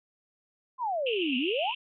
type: exponential two-way sweep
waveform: sine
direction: down then up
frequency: 1064 to 239.2 to 1064 Hz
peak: -27 dBFS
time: 0.78-1.74 s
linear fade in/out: 50 ms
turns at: 1.37 s
type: band-pass noise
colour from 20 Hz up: white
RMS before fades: -34 dBFS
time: 1.06-1.75 s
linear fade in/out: 5 ms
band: 2600 to 3000 Hz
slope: 96 dB/octave
effects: none